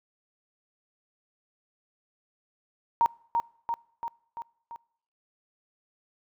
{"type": "tone with echo", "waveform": "sine", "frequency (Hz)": 932.3, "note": "A#5", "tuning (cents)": 0, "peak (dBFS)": -18, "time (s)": [3.01, 3.06], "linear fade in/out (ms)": 0, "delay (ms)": 340, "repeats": 5, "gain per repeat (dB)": -4, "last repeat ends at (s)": 4.76, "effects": ["noise-tail reverb RT60 0.7 s tail -25 dB re dry"]}